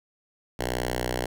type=tone with notch filter; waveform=5% pulse; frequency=61.6 Hz; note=B1; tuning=4 cents flat; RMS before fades=-29 dBFS; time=0.59-1.26 s; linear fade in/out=5 ms; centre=200 Hz; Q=1.3; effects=none